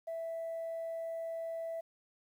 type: tone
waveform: sine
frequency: 659.3 Hz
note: E5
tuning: in tune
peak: -35 dBFS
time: 0.07-1.81 s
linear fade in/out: 10 ms
effects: tanh soft clip ceiling -34 dBFS + 11-bit